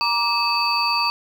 sine tone cluster, 941 / 1171 / 2599 / 4583 Hz, A#5 / D6 / E7 / D8, +16 / -5 / -25 / -43 cents, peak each -23 / -24 / -25 / -22 dBFS, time 0.01-1.1 s, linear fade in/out 0 ms, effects 7-bit

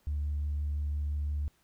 sine tone with vibrato, 73.42 Hz, D2, in tune, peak -28 dBFS, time 0.07-1.48 s, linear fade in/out 0 ms, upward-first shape triangle, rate 5.8 Hz, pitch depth 11 cents each way, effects tanh soft clip ceiling -26 dBFS + pink hiss -69 dBFS RMS until 1.63 s

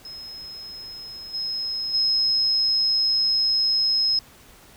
sine tone with level steps, 5140 Hz, E8, 45 cents flat, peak -35 / -25 / -18 dBFS, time 0.05-4.19 s, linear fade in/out 2 ms, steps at 1.33 / 1.93 s, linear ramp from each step 20 ms, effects pink hiss -50 dBFS RMS until 4.76 s

